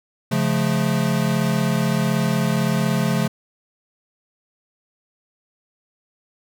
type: chord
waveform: square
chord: Db augmented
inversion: none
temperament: equal with one note detuned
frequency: 138.59 / 174.61 / 216.1 Hz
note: Db3 / F3 / A3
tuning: 0 / 0 / -31 cents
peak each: -23 dBFS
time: 0.31-3.28 s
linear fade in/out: 10 ms
effects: none